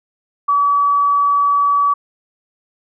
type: tone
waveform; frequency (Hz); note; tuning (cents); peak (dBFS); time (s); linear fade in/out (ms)
sine; 1143; D6; -47; -11; 0.48-1.94; 10
effects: none